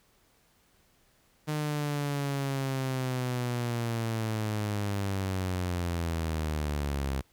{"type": "linear sweep", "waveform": "sawtooth", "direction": "down", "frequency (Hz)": [152.6, 66.3], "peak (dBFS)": -25, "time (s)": [1.47, 7.22], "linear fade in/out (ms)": 20, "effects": ["pink hiss -66 dBFS RMS until 7.32 s"]}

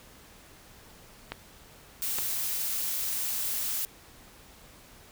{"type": "clicks", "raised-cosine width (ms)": 0.3, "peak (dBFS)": -17, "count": 2, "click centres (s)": [1.32, 2.186]}
{"type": "noise", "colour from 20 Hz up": "blue", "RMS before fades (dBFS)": -31, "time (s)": [2.02, 3.85], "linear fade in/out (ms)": 0}
{"effects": ["pink hiss -53 dBFS RMS until 5.11 s"]}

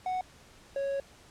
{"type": "tone pair in turn", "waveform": "triangle", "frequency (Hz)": [740, 552.6], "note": ["F#5", "C#5"], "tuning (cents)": [0, -6], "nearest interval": "perfect fourth", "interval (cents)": 506, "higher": "first", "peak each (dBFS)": [-27, -27], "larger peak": "neither", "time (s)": [[0.06, 0.21], [0.76, 1]], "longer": "second", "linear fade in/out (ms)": 2, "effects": ["pink hiss -56 dBFS RMS until 1.3 s", "low-pass 9000 Hz 12 dB/octave"]}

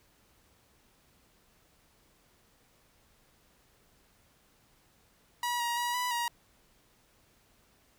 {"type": "tone with pitch steps", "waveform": "sawtooth", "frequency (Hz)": [966, 948, 963, 988, 949], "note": ["B5", "A#5", "B5", "B5", "A#5"], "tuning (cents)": [-39, 29, -44, 0, 31], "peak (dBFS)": -26, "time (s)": [5.43, 6.28], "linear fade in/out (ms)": 2, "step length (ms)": 170, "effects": ["pink hiss -66 dBFS RMS until 7.98 s"]}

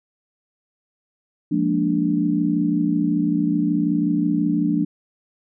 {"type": "chord", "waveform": "sine", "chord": "Bb dominant seventh", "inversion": "second", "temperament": "equal", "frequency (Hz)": [174.61, 207.7, 233.1, 293.7], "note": ["F3", "Ab3", "Bb3", "D4"], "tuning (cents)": [0, 0, 0, 0], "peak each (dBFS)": [-23, -25, -25, -20], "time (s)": [1.51, 4.85], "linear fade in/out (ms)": 10, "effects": []}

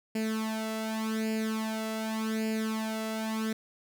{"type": "tone with flanger", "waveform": "sawtooth", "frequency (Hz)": 220, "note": "A3", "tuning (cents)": 0, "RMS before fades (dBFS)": -32, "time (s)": [0.15, 3.53], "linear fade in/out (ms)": 5, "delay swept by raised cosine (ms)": [0.41, 1.51], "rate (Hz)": 0.86, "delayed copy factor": 0.8, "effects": []}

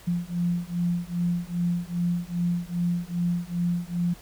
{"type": "beating tone pair", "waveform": "sine", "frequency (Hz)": [172.9, 175.4], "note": ["F3", "F3"], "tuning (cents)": [-17, 8], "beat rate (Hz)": 2.5, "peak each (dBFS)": -27, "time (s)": [0.07, 4.14], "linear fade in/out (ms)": 10, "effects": ["added 50 Hz sine -52 dBFS peak until 4.21 s", "pink hiss -50 dBFS RMS until 4.21 s"]}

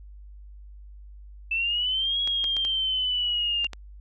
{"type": "linear two-way sweep", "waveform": "sine", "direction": "up then down", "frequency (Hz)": [2637, 3322, 2786], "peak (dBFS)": -23, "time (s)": [1.51, 3.67], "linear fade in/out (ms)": 5, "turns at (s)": 2.2}
{"type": "clicks", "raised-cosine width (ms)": 0.2, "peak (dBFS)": -19, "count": 6, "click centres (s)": [2.275, 2.442, 2.567, 2.65, 3.645, 3.733]}
{"effects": ["added 50 Hz sine -42 dBFS peak until 4 s"]}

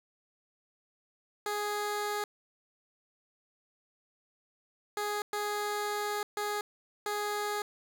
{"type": "tone bursts at uneven times", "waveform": "15% pulse", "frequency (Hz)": 415.3, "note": "G#4", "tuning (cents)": 0, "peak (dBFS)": -25, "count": 5, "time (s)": [[1.46, 2.24], [4.97, 5.22], [5.33, 6.23], [6.37, 6.61], [7.06, 7.62]], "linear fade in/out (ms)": 2, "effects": []}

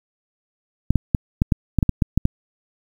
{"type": "clicks", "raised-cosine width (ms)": 5, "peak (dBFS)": -3, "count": 11, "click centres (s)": [0.906, 0.957, 1.148, 1.419, 1.522, 1.787, 1.828, 1.893, 2.022, 2.176, 2.254], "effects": ["7-bit"]}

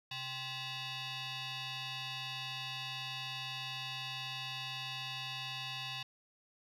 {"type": "tone with frequency modulation", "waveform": "sine", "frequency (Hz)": 130.81, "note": "C3", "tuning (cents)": 0, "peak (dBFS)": -37, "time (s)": [0.11, 6.03], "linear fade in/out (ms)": 5, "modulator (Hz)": 916, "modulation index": 4.6, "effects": ["tanh soft clip ceiling -37 dBFS", "12-bit"]}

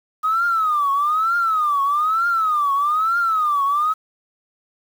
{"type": "tone with vibrato", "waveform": "sine", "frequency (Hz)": 1244.5, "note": "D#6", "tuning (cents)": 0, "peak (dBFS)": -15, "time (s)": [0.23, 3.94], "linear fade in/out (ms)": 20, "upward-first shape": "triangle", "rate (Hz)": 1.1, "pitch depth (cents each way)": 220, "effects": ["tanh soft clip ceiling -11 dBFS", "7-bit"]}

